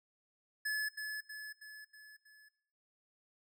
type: tone with echo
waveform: square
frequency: 1716 Hz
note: A6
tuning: 44 cents flat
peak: -34 dBFS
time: 0.65-0.89 s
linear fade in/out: 10 ms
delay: 320 ms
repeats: 5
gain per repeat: -5 dB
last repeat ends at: 2.49 s
effects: noise-tail reverb RT60 0.9 s tail -21 dB re dry